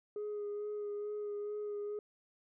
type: tone with vibrato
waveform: sine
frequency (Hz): 415.3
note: G#4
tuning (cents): 0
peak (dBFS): -35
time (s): 0.16-1.99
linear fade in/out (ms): 2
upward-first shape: sine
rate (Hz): 2.3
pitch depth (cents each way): 18
effects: tanh soft clip ceiling -35 dBFS